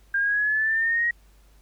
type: linear sweep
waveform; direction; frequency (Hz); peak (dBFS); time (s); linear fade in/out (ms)
sine; up; 1598 to 1900; -20; 0.14-1.11; 5
effects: added 50 Hz sine -53 dBFS peak until 1.61 s + pink hiss -62 dBFS RMS until 1.61 s